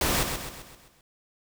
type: noise with echo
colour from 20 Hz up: pink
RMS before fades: -25 dBFS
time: 0.01-0.23 s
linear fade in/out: 2 ms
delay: 130 ms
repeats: 6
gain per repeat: -6 dB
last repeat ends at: 1.01 s
effects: none